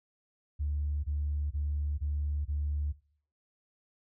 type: tone bursts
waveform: sine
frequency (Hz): 73.4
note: D2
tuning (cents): 0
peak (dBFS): -28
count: 5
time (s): 0.59-2.928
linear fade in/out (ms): 20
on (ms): 450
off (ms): 22
effects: noise-tail reverb RT60 0.5 s tail -20 dB re dry + tanh soft clip ceiling -24 dBFS